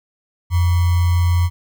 sine tone with sample-and-hold, 87.31 Hz, F2, in tune, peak -12 dBFS, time 0.5-1.5 s, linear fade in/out 50 ms, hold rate 1050 Hz, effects none

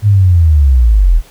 sine linear sweep, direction down, 106.3 to 36.71 Hz, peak -4 dBFS, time 0.02-1.22 s, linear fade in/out 50 ms, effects pink hiss -42 dBFS RMS until 1.3 s

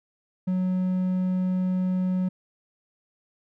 triangle tone, 184.3 Hz, F#3, 7 cents flat, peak -20 dBFS, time 0.47-2.29 s, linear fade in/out 10 ms, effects none

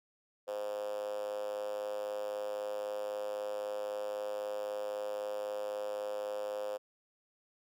5% pulse tone with high-pass filter, 103.83 Hz, G#2, in tune, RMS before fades -38 dBFS, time 0.47-6.78 s, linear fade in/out 20 ms, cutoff 520 Hz, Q 9.3, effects none

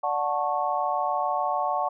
sine chord, D major seventh, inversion none, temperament just, 587.3 / 734.2 / 881 / 1101.2 Hz, D5 / F#5 / A5 / C#6, 0 / -14 / +2 / -12 cents, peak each -31 / -27 / -29 / -29 dBFS, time 0.03-1.89 s, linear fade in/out 10 ms, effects none

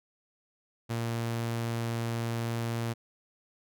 sawtooth tone, 116.1 Hz, A#2, 7 cents flat, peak -26 dBFS, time 0.89-2.94 s, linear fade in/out 20 ms, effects none

